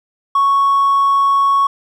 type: tone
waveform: triangle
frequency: 1108.7 Hz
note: C#6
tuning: in tune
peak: -7 dBFS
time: 0.35-1.67 s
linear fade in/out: 5 ms
effects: tanh soft clip ceiling -6 dBFS